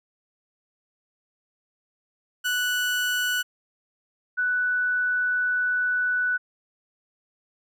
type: tone pair in turn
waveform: 30% pulse / sine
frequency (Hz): 1480 / 1485.9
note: F#6 / F#6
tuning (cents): 0 / +7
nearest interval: unison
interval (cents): 7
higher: second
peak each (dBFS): -20 / -21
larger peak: first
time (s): 2.44-3.43 / 4.37-6.38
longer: second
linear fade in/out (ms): 20
effects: none